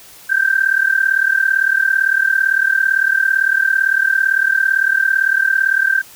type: tone with amplitude modulation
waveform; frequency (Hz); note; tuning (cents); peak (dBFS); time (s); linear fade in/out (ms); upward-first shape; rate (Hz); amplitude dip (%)
sine; 1568; G6; 0; -8; 0.29-6.02; 20; sine; 37.8; 85
effects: white hiss -41 dBFS RMS until 6.15 s